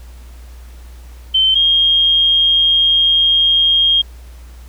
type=tone pair in turn; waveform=sine; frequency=3090 / 3234 Hz; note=G7 / G#7; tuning=-26 / -47 cents; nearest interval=minor second; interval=79 cents; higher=second; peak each=-9 dBFS; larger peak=neither; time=1.34-1.55 / 1.55-4.02 s; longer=second; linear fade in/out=10 ms; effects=added 60 Hz sine -33 dBFS peak until 4.68 s + pink hiss -47 dBFS RMS until 4.68 s